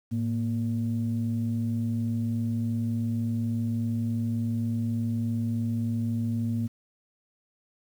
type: tone pair together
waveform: sine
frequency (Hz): 109.66 / 233.1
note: A2 / A#3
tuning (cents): -5 / 0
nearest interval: octave + minor second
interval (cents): 1305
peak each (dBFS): -27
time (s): 0.11-6.68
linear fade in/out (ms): 20
effects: tanh soft clip ceiling -19 dBFS + 9-bit